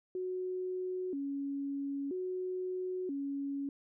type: tone with vibrato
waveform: sine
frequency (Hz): 320.6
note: E4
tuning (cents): -48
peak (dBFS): -34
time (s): 0.15-3.69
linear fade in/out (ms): 2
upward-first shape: square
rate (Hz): 0.51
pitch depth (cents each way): 240
effects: none